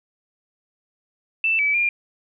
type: tone with pitch steps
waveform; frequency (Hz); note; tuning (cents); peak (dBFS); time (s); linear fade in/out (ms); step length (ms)
sine; 2656 / 2296 / 2399; E7 / D7 / D7; +12 / -40 / +36; -17; 1.44-1.89; 2; 150
effects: none